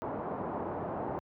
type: low-pass noise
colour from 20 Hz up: white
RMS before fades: -36 dBFS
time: 0.02-1.19 s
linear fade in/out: 0 ms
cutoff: 920 Hz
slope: 24 dB/octave
effects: high-pass 100 Hz 12 dB/octave